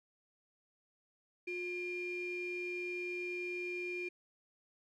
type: ring-modulated tone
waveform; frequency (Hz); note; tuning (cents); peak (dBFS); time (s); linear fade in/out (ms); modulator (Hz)
triangle; 1023; C6; -39; -31; 1.47-4.09; 10; 1380
effects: tanh soft clip ceiling -32 dBFS